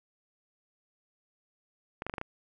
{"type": "clicks", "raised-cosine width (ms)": 0.5, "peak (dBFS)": -20, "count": 6, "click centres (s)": [2.021, 2.066, 2.097, 2.139, 2.182, 2.214], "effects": []}